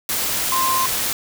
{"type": "tone in noise", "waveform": "sine", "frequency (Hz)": 1046.5, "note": "C6", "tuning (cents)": 0, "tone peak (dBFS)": -18, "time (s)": [0.52, 0.86], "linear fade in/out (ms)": 2, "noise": "white", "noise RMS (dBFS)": -22, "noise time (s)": [0.09, 1.13], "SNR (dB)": 1, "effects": []}